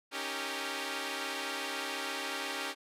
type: chord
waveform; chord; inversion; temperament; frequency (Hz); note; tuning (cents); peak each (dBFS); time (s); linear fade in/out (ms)
5% pulse; Eb dominant seventh; third; equal with one note detuned; 277.2 / 311.1 / 392 / 460.8; Db4 / Eb4 / G4 / Bb4; 0 / 0 / 0 / -20; -28 / -31 / -28 / -31; 0.11-2.75; 50
effects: low-pass 11000 Hz 12 dB/octave